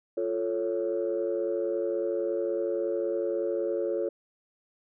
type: chord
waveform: sine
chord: F augmented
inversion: none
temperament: equal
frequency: 349.2 / 440 / 554.4 Hz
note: F4 / A4 / C#5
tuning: 0 / 0 / 0 cents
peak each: -30 dBFS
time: 0.17-4.09 s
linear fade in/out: 5 ms
effects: tanh soft clip ceiling -19 dBFS